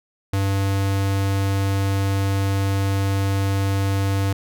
square tone, 98 Hz, G2, in tune, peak -19 dBFS, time 0.33-4.33 s, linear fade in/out 5 ms, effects none

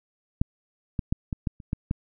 clicks, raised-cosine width 5 ms, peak -9 / -14 / -11 / -16 / -13 / -30 / -14 / -13 dBFS, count 8, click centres 0.415 / 0.992 / 1.125 / 1.328 / 1.472 / 1.602 / 1.731 / 1.911 s, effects none

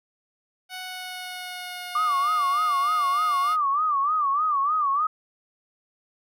10% pulse tone with pitch glide, 740 to 710.7 Hz, F#5 to F5, 0 to +30 cents, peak -25 dBFS, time 0.69-3.57 s, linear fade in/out 50 ms, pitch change -70 cents, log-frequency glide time 0.8-2.33 s
sine tone with vibrato, 1174.7 Hz, D6, in tune, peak -20 dBFS, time 1.95-5.07 s, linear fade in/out 5 ms, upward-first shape sine, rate 3.3 Hz, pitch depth 130 cents each way
effects none

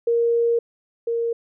sine tone pair in turn, 467.7 / 465 Hz, A#4 / A#4, +6 / -4 cents, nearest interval unison, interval 10 cents, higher first, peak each -16 / -20 dBFS, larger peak first, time 0.07-0.59 / 1.07-1.33 s, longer first, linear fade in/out 5 ms, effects none

